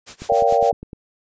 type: noise with tremolo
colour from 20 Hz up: white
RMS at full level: -35 dBFS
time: 0.06-0.71 s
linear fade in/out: 20 ms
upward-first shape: sine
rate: 7 Hz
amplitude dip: 95%
type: click train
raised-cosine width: 3 ms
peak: -21 dBFS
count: 8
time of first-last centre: 0.22-0.931 s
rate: 9.84 Hz
type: chord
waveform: sine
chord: G half-diminished seventh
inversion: first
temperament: equal with one note detuned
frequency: 466.2 / 569 / 698.5 / 784 Hz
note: Bb4 / Db5 / F5 / G5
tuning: 0 / +45 / 0 / 0 cents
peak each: -19 dBFS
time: 0.29-0.72 s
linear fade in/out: 10 ms
effects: resampled to 16000 Hz